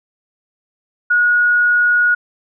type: tone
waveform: sine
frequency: 1450 Hz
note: F#6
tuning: 35 cents flat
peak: -10 dBFS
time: 1.1-2.15 s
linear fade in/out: 10 ms
effects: none